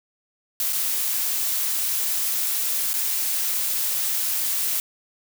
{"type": "noise with dropouts", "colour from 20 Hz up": "blue", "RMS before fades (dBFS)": -24, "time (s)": [0.6, 4.8], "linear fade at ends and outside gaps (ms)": 1, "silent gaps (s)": [[0.726, 0.729], [2.932, 2.939]], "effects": []}